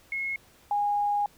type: tone pair in turn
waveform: sine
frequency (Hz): 2170 / 820.9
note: C#7 / G#5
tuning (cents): -37 / -20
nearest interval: octave + perfect fourth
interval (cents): 1683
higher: first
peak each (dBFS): -28 / -23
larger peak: second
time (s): 0.12-0.36 / 0.71-1.26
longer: second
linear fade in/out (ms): 2
effects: pink hiss -58 dBFS RMS until 1.37 s